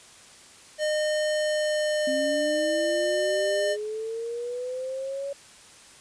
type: tone with pitch glide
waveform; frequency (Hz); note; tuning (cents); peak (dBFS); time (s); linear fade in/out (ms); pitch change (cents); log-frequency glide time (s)
square; 610 to 603; D#5 to D5; -34 to +46; -24; 0.78-3.77; 50; -20; 1.3-2.51
type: linear sweep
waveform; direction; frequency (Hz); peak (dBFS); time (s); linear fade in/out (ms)
sine; up; 261.6 to 563; -29; 2.07-5.33; 5
effects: white hiss -50 dBFS RMS until 6 s + resampled to 22050 Hz